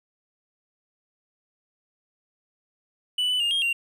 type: tone with pitch steps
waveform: triangle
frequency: 2972 / 2991 / 2822 / 3235 / 2767 Hz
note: F#7 / F#7 / F7 / G#7 / F7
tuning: +7 / +18 / +17 / -46 / -17 cents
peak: -20 dBFS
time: 3.18-3.73 s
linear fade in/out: 5 ms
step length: 110 ms
effects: none